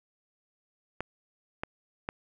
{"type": "clicks", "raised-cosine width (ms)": 0.5, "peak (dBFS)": -17, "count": 3, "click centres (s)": [1.006, 1.635, 2.089], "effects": ["9-bit"]}